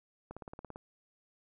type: click train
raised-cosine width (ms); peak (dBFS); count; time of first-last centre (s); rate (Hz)
1; -30; 9; 0.31-0.759; 17.8
effects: none